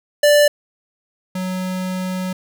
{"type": "tone pair in turn", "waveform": "square", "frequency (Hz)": [587.3, 184.99], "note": ["D5", "F#3"], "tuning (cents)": [0, 0], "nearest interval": "octave + minor sixth", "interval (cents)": 2000, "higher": "first", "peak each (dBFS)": [-10, -22], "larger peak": "first", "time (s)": [[0.23, 0.48], [1.35, 2.33]], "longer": "second", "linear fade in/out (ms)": 5, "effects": []}